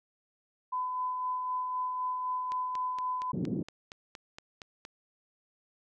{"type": "tone with tremolo", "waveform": "sine", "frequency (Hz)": 1008, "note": "B5", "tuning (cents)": 35, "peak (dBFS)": -29, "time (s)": [0.72, 3.32], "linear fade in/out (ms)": 10, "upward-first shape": "sine", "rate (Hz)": 3.9, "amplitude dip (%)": 30}
{"type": "click train", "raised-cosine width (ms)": 0.2, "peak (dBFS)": -26, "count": 11, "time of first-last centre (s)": [2.52, 4.851], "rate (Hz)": 4.29}
{"type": "band-pass noise", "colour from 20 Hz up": "pink", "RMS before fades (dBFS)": -33, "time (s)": [3.33, 3.63], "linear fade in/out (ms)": 5, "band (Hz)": [150, 340], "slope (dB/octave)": 24}
{"effects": []}